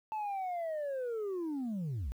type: linear sweep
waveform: sine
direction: down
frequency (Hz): 880 to 48.82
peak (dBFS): -31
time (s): 0.12-2.12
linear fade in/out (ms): 0
effects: tanh soft clip ceiling -33 dBFS + 11-bit